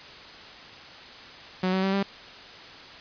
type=tone with pitch steps; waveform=sawtooth; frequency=185 / 189 / 193.08 / 197.25 Hz; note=F#3 / F#3 / G3 / G3; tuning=0 / +37 / -26 / +11 cents; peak=-19 dBFS; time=1.63-2.03 s; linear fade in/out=5 ms; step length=100 ms; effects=white hiss -44 dBFS RMS until 3 s + resampled to 11025 Hz